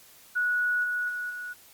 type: tone with level steps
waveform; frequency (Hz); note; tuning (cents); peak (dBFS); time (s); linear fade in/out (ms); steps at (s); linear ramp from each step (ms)
sine; 1465; F#6; -18; -23 / -26 / -30 / -34; 0.35-1.54; 20; 0.83 / 1.08 / 1.29; 20
effects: white hiss -54 dBFS RMS until 1.73 s + Opus 48 kbps